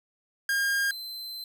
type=tone pair in turn; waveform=45% pulse; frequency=1615 / 4080 Hz; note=G#6 / C8; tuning=-49 / -44 cents; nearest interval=octave + major third; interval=1605 cents; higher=second; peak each=-24 / -35 dBFS; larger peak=first; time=0.49-0.91 / 0.91-1.44 s; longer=second; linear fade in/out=2 ms; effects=none